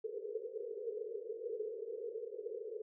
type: band-pass noise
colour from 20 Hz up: pink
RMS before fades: -43 dBFS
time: 0.04-2.82 s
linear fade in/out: 5 ms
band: 410 to 480 Hz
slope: 96 dB/octave
effects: none